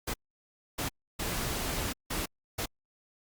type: noise bursts at uneven times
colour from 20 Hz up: pink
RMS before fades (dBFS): -33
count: 5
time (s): 0.07-0.14 / 0.78-0.89 / 1.19-1.93 / 2.1-2.26 / 2.58-2.66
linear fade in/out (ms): 10
effects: Opus 48 kbps